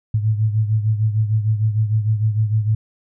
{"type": "beating tone pair", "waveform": "sine", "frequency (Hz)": [107.2, 113.8], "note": ["A2", "A#2"], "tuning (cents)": [-45, -41], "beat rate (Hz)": 6.6, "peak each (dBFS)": [-16, -22], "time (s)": [0.14, 2.75], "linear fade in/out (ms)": 5, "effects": []}